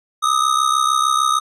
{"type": "ring-modulated tone", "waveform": "square", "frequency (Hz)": 1244.5, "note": "D#6", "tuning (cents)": 0, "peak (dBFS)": -12, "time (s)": [0.22, 1.4], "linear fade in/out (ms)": 20, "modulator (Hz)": 33.3, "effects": ["resampled to 24000 Hz"]}